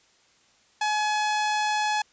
sawtooth tone, 847 Hz, G#5, 34 cents sharp, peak -19 dBFS, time 0.81-2.02 s, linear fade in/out 5 ms, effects white hiss -61 dBFS RMS until 2.12 s + resampled to 16000 Hz

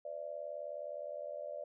sine tone with amplitude modulation, 587.3 Hz, D5, in tune, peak -36 dBFS, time 0.05-1.64 s, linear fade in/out 5 ms, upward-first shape sine, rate 79.6 Hz, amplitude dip 90%, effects none

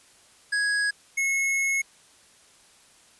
square tone pair in turn, 1661.2 / 2179 Hz, G#6 / C#7, 0 / -30 cents, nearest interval perfect fourth, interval 470 cents, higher second, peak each -23 dBFS, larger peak neither, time 0.52-0.91 / 1.17-1.82 s, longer second, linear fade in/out 10 ms, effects white hiss -56 dBFS RMS until 3.19 s + resampled to 24000 Hz

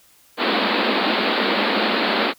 pink band-pass noise, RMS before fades -20 dBFS, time 0.37-2.34 s, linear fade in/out 50 ms, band 200 to 4500 Hz, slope 96 dB/octave, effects white hiss -54 dBFS RMS until 2.38 s

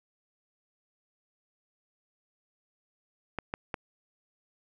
clicks, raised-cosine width 0.5 ms, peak -17 dBFS, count 3, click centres 3.387 / 3.539 / 3.742 s, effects none

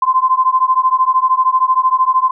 sine beating tone pair, 1029 / 1042 Hz, C6 / C6, -29 / -7 cents, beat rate 13 Hz, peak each -13 dBFS, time 0.02-2.31 s, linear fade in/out 5 ms, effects none

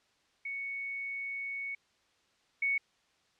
sine tone pair in turn, 2220 / 2220 Hz, C#7 / C#7, +2 / +2 cents, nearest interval unison, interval 0 cents, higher neither, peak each -35 / -27 dBFS, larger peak second, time 0.45-1.75 / 2.62-2.78 s, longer first, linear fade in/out 5 ms, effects white hiss -70 dBFS RMS until 3.39 s + low-pass 5000 Hz 12 dB/octave

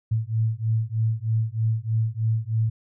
sine beating tone pair, 110 / 113.2 Hz, A2 / A2, 0 / +50 cents, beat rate 3.2 Hz, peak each -24 dBFS, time 0.11-2.7 s, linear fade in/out 10 ms, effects none

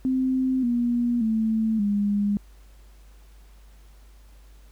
sine tone with pitch steps, 260 / 239.8 / 221.2 / 204 Hz, C4 / A#3 / A3 / G#3, -11 / +49 / +9 / -31 cents, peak -20 dBFS, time 0.05-2.37 s, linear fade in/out 0 ms, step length 580 ms, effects added 50 Hz sine -47 dBFS peak until 4.71 s + pink hiss -60 dBFS RMS until 4.71 s

